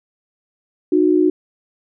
sine tone pair together, 306.3 / 364.5 Hz, D#4 / F#4, -27 / -26 cents, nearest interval minor third, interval 301 cents, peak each -14 dBFS, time 0.92-1.3 s, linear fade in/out 5 ms, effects none

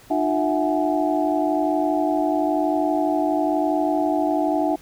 sine tone cluster, 302.6 / 354.8 / 657 / 738 / 843 Hz, D#4 / F4 / E5 / F#5 / G#5, -48 / +27 / -6 / -5 / +26 cents, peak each -22 / -27 / -24 / -25 / -29 dBFS, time 0.1-4.76 s, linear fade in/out 10 ms, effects pink hiss -49 dBFS RMS until 4.81 s

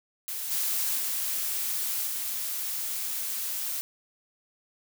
blue noise with level steps, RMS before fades -34 / -28 / -30 / -32 dBFS, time 0.28-3.81 s, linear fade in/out 0 ms, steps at 0.5 / 0.97 / 2.06 s, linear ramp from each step 20 ms, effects none

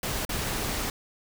pink noise with dropouts, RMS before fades -30 dBFS, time 0.03-0.9 s, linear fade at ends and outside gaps 2 ms, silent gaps 0.251-0.292 s, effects none

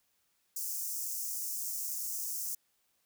white high-pass noise, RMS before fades -37 dBFS, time 0.56-2.55 s, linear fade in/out 5 ms, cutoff 5500 Hz, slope 48 dB/octave, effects white hiss -75 dBFS RMS until 3.05 s

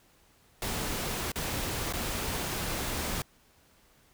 pink noise with dropouts, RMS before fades -33 dBFS, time 0.62-3.22 s, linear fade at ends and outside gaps 2 ms, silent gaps 1.319-1.357 / 1.926-1.935 s, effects pink hiss -63 dBFS RMS until 4.13 s

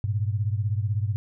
sine beating tone pair, 100.7 / 116.7 Hz, G2 / A#2, +47 / +2 cents, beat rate 16 Hz, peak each -24 / -28 dBFS, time 0.04-1.16 s, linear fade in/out 0 ms, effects none

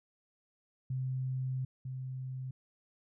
sine tone pair in turn, 130 / 130 Hz, C3 / C3, -11 / -11 cents, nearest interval unison, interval 0 cents, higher neither, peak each -32 / -37 dBFS, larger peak first, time 0.9-1.65 / 1.85-2.51 s, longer first, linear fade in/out 5 ms, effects none

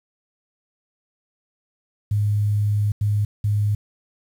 sine tone bursts at uneven times, 103.83 Hz, G#2, in tune, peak -17 dBFS, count 3, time 2.11-2.92 / 3.01-3.25 / 3.44-3.75 s, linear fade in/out 5 ms, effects 8-bit

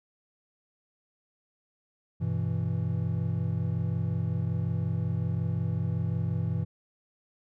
triangle chord, E minor, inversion first, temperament equal, 98 / 123.47 / 164.81 Hz, G2 / B2 / E3, 0 / 0 / 0 cents, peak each -29 dBFS, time 2.2-6.65 s, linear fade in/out 20 ms, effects none

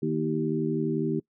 harmonic tone with a mistuned harmonic, 78 Hz, D#2, 5 cents sharp, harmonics 2 / 3 / 4 / 5, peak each -30 / -30 / -30 / -30 dBFS, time 0.02-1.2 s, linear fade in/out 10 ms, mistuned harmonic 4, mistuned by +34 cents, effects noise-tail reverb RT60 0.1 s tail -23 dB re dry

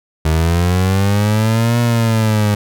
30% pulse linear two-way sweep, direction up then down, 77.4 to 119.7 to 103 Hz, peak -9 dBFS, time 0.25-2.55 s, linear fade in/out 5 ms, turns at 1.8 s, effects none

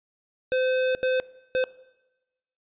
square tone bursts at uneven times, 514 Hz, C5, 31 cents flat, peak -22 dBFS, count 3, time 0.52-0.95 / 1.03-1.2 / 1.55-1.64 s, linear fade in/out 0 ms, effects noise-tail reverb RT60 1.0 s tail -20 dB re dry + resampled to 8000 Hz

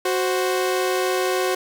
sawtooth tone pair together, 370 / 523.3 Hz, F#4 / C5, 0 / 0 cents, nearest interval tritone, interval 600 cents, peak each -17 / -21 dBFS, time 0.05-1.55 s, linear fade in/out 5 ms, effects none

